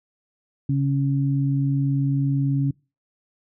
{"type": "tone pair together", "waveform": "sine", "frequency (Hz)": [138.3, 276.6], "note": ["C#3", "C#4"], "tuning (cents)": [-4, -4], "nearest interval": "octave", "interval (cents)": 1200, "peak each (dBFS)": [-19, -25], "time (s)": [0.69, 2.71], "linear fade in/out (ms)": 5, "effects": ["noise-tail reverb RT60 0.3 s tail -25 dB re dry"]}